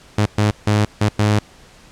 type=tone bursts at uneven times; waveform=sawtooth; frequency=105.1 Hz; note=G#2; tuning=21 cents sharp; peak=-9 dBFS; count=5; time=0.18-0.26 / 0.38-0.51 / 0.67-0.85 / 1.01-1.09 / 1.19-1.39 s; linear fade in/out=5 ms; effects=pink hiss -46 dBFS RMS until 1.91 s + low-pass 8000 Hz 12 dB/octave